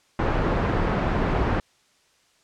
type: low-pass noise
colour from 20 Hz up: pink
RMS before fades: -23 dBFS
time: 0.19-1.6 s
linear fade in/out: 2 ms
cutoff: 1400 Hz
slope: 12 dB/octave
effects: white hiss -62 dBFS RMS until 2.43 s + low-pass 7000 Hz 12 dB/octave